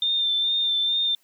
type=tone with vibrato; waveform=sine; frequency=3592 Hz; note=A7; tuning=35 cents sharp; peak=-20 dBFS; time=0.02-1.15 s; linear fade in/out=2 ms; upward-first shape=sine; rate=2.3 Hz; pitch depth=27 cents each way; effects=white hiss -64 dBFS RMS until 1.23 s + high-pass 150 Hz 12 dB/octave